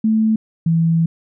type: tone pair in turn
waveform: sine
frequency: 219.5 / 164.82 Hz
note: A3 / E3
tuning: -4 / 0 cents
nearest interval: perfect fourth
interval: 496 cents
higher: first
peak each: -12 dBFS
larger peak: neither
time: 0.04-0.36 / 0.66-1.06 s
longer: second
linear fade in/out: 5 ms
effects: none